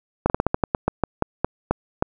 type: slowing click train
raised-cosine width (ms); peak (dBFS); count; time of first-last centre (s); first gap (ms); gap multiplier
1; -4; 14; 0.26-2.025; 39; 1.19
effects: none